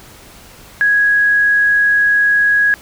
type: tone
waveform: sine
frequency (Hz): 1661.2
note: G#6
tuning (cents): 0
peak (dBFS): -9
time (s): 0.81-2.74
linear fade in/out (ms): 0
effects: pink hiss -40 dBFS RMS until 2.81 s